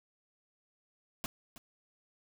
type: noise with echo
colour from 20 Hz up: pink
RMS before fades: -37 dBFS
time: 1.24-1.26 s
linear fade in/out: 0 ms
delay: 320 ms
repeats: 1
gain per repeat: -14 dB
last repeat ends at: 1.58 s
effects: none